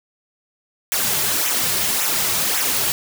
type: noise with flanger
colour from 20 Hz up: white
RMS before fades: -20 dBFS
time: 0.92-2.92 s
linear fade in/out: 0 ms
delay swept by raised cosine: 0.21 to 4.01 ms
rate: 1.8 Hz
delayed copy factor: -0.65
effects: none